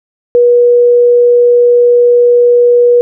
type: tone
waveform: sine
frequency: 483.3 Hz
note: B4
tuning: 38 cents flat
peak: -3 dBFS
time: 0.35-3.01 s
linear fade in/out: 0 ms
effects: none